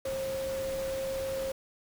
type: tone in noise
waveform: sine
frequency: 535 Hz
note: C5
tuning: 38 cents sharp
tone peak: -31 dBFS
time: 0.05-1.52 s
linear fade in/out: 5 ms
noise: pink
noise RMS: -42 dBFS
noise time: 0.05-1.52 s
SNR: +8 dB
effects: none